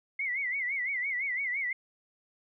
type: tone with vibrato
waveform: sine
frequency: 2093 Hz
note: C7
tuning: in tune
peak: -29 dBFS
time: 0.19-1.73 s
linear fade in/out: 5 ms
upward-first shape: sine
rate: 5.9 Hz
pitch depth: 130 cents each way
effects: none